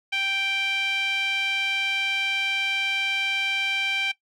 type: tone with band-pass filter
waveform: sawtooth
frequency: 784 Hz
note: G5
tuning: in tune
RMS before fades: -26 dBFS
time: 0.12-4.12 s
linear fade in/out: 10 ms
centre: 2700 Hz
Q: 8.7
effects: noise-tail reverb RT60 0.1 s tail -18 dB re dry